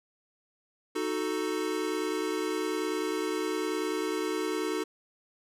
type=chord; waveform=square; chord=D# diminished; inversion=none; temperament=equal; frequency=311.1 / 370 / 440 Hz; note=D#4 / F#4 / A4; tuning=0 / 0 / 0 cents; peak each=-34 dBFS; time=0.95-4.84 s; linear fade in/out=10 ms; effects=low-pass 12000 Hz 12 dB/octave